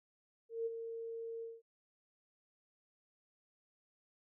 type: tone with ADSR envelope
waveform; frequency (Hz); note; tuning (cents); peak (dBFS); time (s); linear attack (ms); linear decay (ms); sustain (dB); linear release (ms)
sine; 457.3; A#4; -33; -33; 0.49-1.62; 170; 27; -8; 200
effects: none